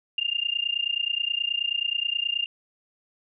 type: tone with amplitude modulation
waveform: sine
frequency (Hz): 2807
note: F7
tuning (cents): +8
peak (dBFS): -20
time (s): 0.18-2.46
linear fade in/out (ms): 2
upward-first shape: sine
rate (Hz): 29.4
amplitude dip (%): 95
effects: none